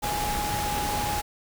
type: tone in noise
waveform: sine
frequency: 830.6 Hz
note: G#5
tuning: in tune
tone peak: -28 dBFS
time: 0.02-1.22 s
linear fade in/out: 20 ms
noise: pink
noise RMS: -30 dBFS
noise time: 0.02-1.22 s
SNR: -1 dB
effects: none